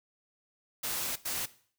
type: noise bursts at uneven times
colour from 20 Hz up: white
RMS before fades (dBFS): -34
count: 2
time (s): 0.83-1.16 / 1.25-1.46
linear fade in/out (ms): 10
effects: noise-tail reverb RT60 0.5 s tail -17 dB re dry